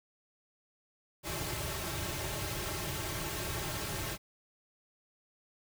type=noise with comb filter; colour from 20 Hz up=pink; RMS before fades=-37 dBFS; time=1.23-4.18 s; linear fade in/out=50 ms; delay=4.1 ms; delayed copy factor=-0.8; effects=none